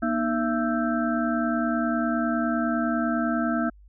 sine tone cluster, 237.4 / 307.3 / 672 / 1324 / 1565 Hz, A#3 / D#4 / E5 / E6 / G6, +32 / -21 / +33 / +7 / -3 cents, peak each -25 / -29 / -29 / -31 / -33 dBFS, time 0.02-3.7 s, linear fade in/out 10 ms, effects added 50 Hz sine -48 dBFS peak until 3.88 s

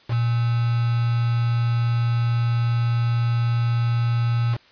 sine tone with quantisation, 117.8 Hz, A#2, 19 cents sharp, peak -18 dBFS, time 0.08-4.58 s, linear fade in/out 50 ms, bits 5, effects white hiss -53 dBFS RMS until 4.71 s + resampled to 11025 Hz

